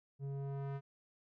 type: tone with low-pass filter sweep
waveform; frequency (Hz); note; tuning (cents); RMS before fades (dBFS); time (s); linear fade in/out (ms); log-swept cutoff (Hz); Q
square; 138.5; C#3; -1; -41; 0.19-0.81; 50; 320 to 1700; 0.79
effects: none